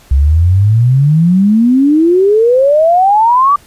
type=exponential sweep; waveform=sine; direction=up; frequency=65.3 to 1180 Hz; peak=-5 dBFS; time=0.11-3.56 s; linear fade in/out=5 ms; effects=pink hiss -43 dBFS RMS until 3.66 s + resampled to 32000 Hz